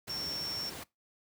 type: tone in noise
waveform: sine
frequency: 5460 Hz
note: F8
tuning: 40 cents flat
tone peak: -35 dBFS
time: 0.09-0.7 s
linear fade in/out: 10 ms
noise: pink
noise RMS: -43 dBFS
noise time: 0.07-0.84 s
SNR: +5 dB
effects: noise-tail reverb RT60 0.2 s tail -22 dB re dry + high-pass 100 Hz 12 dB/octave